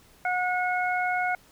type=harmonic tone; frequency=727 Hz; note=F#5; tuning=31 cents flat; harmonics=1 / 2 / 3; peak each=-26 / -29 / -31 dBFS; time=0.25-1.35 s; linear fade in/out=2 ms; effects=pink hiss -57 dBFS RMS until 1.51 s